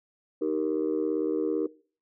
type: chord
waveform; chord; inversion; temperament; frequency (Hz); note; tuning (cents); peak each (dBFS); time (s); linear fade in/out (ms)
sine; Eb major; none; just; 311.1 / 388.9 / 466.7; Eb4 / G4 / Bb4; 0 / -14 / +2; -28 / -29 / -28; 0.41-1.67; 10
effects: noise-tail reverb RT60 0.4 s tail -20 dB re dry + tanh soft clip ceiling -18 dBFS